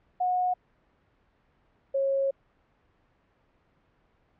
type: tone pair in turn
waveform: sine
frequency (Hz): 728 / 545.4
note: F#5 / C#5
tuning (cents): -28 / -28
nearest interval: perfect fourth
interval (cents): 500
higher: first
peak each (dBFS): -23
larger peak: neither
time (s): 0.2-0.54 / 1.94-2.31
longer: second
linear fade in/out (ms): 10
effects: pink hiss -67 dBFS RMS until 4.39 s + low-pass 2000 Hz 12 dB/octave